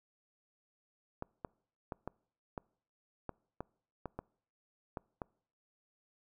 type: clicks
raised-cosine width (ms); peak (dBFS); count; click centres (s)
1; -25; 11; 1.224 / 1.448 / 1.922 / 2.076 / 2.578 / 3.293 / 3.606 / 4.057 / 4.19 / 4.972 / 5.218
effects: noise-tail reverb RT60 0.6 s tail -26 dB re dry